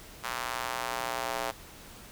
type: tone with high-pass filter sweep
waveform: square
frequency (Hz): 60.6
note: B1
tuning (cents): -32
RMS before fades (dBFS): -34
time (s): 0.23-1.52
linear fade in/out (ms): 20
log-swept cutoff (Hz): 1100 to 670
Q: 1.5
effects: pink hiss -49 dBFS RMS until 2.11 s